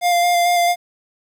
square tone with vibrato, 700 Hz, F5, 4 cents sharp, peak -14 dBFS, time 0.01-0.76 s, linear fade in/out 50 ms, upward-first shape square, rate 4.5 Hz, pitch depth 13 cents each way, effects 9-bit

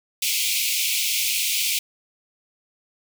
pink high-pass noise, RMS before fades -23 dBFS, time 0.22-1.79 s, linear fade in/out 5 ms, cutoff 2200 Hz, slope 96 dB/octave, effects none

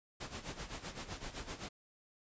pink noise with tremolo, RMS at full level -42 dBFS, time 0.2-1.69 s, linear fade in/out 10 ms, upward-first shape sine, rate 7.8 Hz, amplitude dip 75%, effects resampled to 16000 Hz

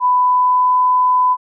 sine tone with pitch glide, 996 to 1002.9 Hz, B5 to B5, +14 to +26 cents, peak -10 dBFS, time 0-1.37 s, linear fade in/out 50 ms, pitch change +12 cents, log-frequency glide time 0.14-0.79 s, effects none

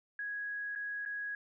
sine tone with dropouts, 1661.2 Hz, G#6, in tune, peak -36 dBFS, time 0.19-1.35 s, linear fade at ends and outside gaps 2 ms, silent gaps 0.752-0.758 / 1.052-1.059 s, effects none

